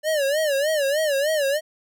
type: tone with vibrato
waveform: square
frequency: 587.3 Hz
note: D5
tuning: in tune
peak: -20 dBFS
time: 0.03-1.61 s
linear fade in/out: 50 ms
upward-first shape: sine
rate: 3.3 Hz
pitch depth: 140 cents each way
effects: none